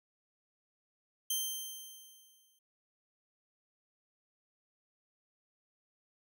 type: tone with exponential decay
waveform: 10% pulse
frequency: 3136 Hz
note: G7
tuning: in tune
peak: -22 dBFS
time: 1.3-2.59 s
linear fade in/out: 5 ms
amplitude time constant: 280 ms
effects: none